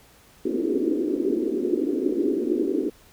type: band-pass noise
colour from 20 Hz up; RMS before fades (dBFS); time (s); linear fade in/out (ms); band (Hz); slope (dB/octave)
white; -24; 0.45-2.9; 5; 260 to 400; 48
effects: pink hiss -54 dBFS RMS until 3.12 s